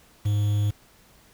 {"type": "tone with quantisation", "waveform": "triangle", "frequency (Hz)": 103.6, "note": "G#2", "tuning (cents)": -4, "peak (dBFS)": -18, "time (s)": [0.25, 0.71], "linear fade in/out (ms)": 10, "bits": 7, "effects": ["pink hiss -56 dBFS RMS until 1.33 s"]}